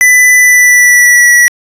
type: tone with pitch glide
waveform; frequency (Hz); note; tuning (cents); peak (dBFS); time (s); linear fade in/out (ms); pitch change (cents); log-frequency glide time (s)
square; 1994 to 1938.4; B6 to B6; +16 to -33; -3; 0.01-1.48; 0; -49; 0.36-1.31
effects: resampled to 32000 Hz